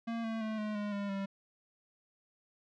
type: tone with pitch steps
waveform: square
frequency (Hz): 230.2 / 224.2 / 218.3 / 212.6 / 207 / 201.6 / 196.28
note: A#3 / A3 / A3 / G#3 / G#3 / G3 / G3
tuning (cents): -22 / +33 / -13 / +41 / -5 / +49 / +2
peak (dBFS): -35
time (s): 0.07-1.26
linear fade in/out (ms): 10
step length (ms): 170
effects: low-pass 3000 Hz 12 dB/octave